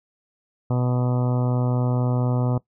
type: harmonic tone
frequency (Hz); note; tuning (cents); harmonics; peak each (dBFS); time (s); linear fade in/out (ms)
124.2; B2; +10; 1 / 2 / 3 / 4 / 5 / 6 / 7 / 8 / 9 / 10; -20 / -27 / -34 / -32 / -34 / -37 / -39 / -41 / -43 / -42; 0.7-2.58; 5
effects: noise-tail reverb RT60 0.1 s tail -19 dB re dry